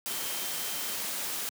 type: tone in noise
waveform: sine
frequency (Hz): 3136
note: G7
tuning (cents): 0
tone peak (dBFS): -44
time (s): 0.08-0.95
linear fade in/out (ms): 0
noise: white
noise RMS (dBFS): -34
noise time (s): 0.06-1.49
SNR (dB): -13
effects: high-pass 150 Hz 12 dB/octave